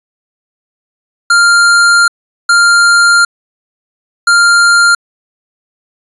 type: tone bursts at uneven times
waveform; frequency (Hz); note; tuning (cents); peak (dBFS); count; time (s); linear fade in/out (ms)
square; 1396.9; F6; 0; -5; 3; 1.3-2.08 / 2.49-3.25 / 4.27-4.95; 5
effects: resampled to 24000 Hz